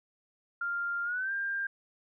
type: tone with pitch glide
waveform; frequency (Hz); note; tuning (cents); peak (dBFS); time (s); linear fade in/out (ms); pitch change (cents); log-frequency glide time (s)
sine; 1396.9 to 1595.4; F6 to G6; 0 to +30; -30; 0.61-1.67; 5; +230; 1.04-1.32
effects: none